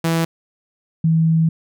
sawtooth / sine tone pair in turn, 164.81 / 162.07 Hz, E3 / E3, 0 / -29 cents, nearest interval unison, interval 29 cents, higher first, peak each -12 dBFS, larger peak neither, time 0.04-0.25 / 1.04-1.49 s, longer second, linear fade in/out 5 ms, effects none

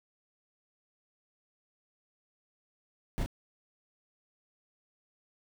brown noise with echo, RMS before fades -32 dBFS, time 3.18-3.23 s, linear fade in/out 0 ms, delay 31 ms, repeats 1, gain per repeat -2 dB, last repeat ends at 3.261 s, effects none

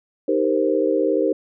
sine chord, C minor seventh, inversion first, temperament equal, 311.1 / 392 / 466.2 / 523.3 Hz, Eb4 / G4 / Bb4 / C5, 0 / 0 / 0 / 0 cents, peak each -22 dBFS, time 0.28-1.33 s, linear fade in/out 5 ms, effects none

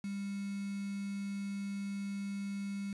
sine tone with quantisation, 199.2 Hz, G3, 28 cents sharp, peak -36 dBFS, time 0.04-2.93 s, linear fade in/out 2 ms, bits 8, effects resampled to 24000 Hz

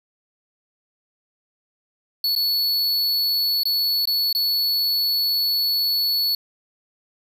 square tone with dropouts, 4418 Hz, C#8, 7 cents flat, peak -19 dBFS, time 2.24-6.35 s, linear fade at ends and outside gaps 2 ms, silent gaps 2.352-2.361 / 3.634-3.654 / 4.055-4.073 / 4.328-4.349 s, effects none

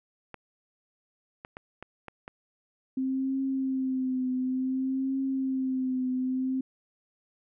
clicks, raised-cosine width 0.5 ms, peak -25 dBFS, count 6, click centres 0.343 / 1.449 / 1.569 / 1.826 / 2.083 / 2.279 s
sine tone with vibrato, 261.6 Hz, C4, in tune, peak -26 dBFS, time 2.97-6.61 s, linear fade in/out 5 ms, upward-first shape triangle, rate 0.56 Hz, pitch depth 47 cents each way
effects none

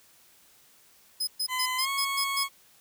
sawtooth tone bursts, 5060 Hz, D#8, 28 cents sharp, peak -24 dBFS, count 7, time 1.2-2.438 s, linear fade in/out 10 ms, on 74 ms, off 120 ms
20% pulse tone with pitch glide, 1017 to 1102.7 Hz, C6 to C#6, -50 to -9 cents, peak -23 dBFS, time 1.48-2.49 s, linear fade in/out 50 ms, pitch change +141 cents, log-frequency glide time 1.77-1.89 s
effects white hiss -59 dBFS RMS until 2.8 s

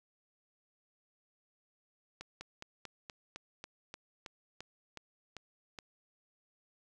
slowing click train, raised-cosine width 0.2 ms, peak -27 dBFS, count 13, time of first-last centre 2.21-5.788 s, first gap 200 ms, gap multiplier 1.07, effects none

